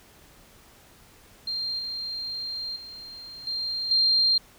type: tone with level steps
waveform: sine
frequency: 4186 Hz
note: C8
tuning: in tune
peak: -27 / -30 / -39 / -27 / -18 dBFS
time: 1.47-4.38 s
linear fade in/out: 5 ms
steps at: 1.79 / 2.76 / 3.47 / 3.91 s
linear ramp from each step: 2 ms
effects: pink hiss -54 dBFS RMS until 4.58 s